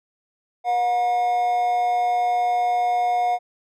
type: tone with amplitude modulation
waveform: triangle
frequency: 721 Hz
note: F#5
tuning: 45 cents flat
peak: -14 dBFS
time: 0.64-3.39 s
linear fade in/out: 50 ms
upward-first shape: sine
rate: 235 Hz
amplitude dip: 45%
effects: none